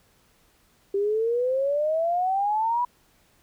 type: exponential sweep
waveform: sine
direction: up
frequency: 392 to 987.8 Hz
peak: -21 dBFS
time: 0.94-2.85 s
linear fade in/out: 5 ms
effects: pink hiss -62 dBFS RMS until 3.42 s